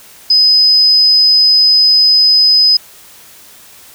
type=tone; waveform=sine; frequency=5030 Hz; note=D#8; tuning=18 cents sharp; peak=-5 dBFS; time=0.3-2.77 s; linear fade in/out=5 ms; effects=white hiss -39 dBFS RMS until 3.94 s